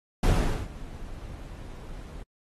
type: noise with ADSR envelope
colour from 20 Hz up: brown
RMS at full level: -19 dBFS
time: 0.23-2.23 s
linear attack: 3 ms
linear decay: 440 ms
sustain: -21 dB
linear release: 6 ms
effects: AAC 32 kbps